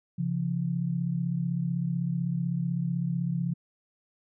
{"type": "tone pair together", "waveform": "sine", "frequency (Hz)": [136.32, 172.2], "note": ["C#3", "F3"], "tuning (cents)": [-29, -24], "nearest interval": "major third", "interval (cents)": 405, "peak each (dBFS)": [-30, -28], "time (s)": [0.18, 3.54], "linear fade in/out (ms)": 10, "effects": []}